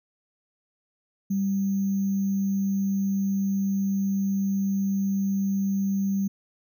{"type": "tone with sample-and-hold", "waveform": "sine", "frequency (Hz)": 196, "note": "G3", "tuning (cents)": 0, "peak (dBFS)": -22, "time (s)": [1.3, 6.28], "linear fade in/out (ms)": 10, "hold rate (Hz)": 6300, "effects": []}